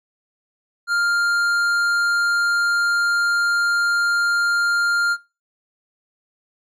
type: tone with tanh clipping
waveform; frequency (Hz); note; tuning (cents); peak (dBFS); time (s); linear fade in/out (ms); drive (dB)
sine; 1400; F6; +4; -19; 0.87-5.17; 50; 12
effects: noise-tail reverb RT60 0.3 s tail -20 dB re dry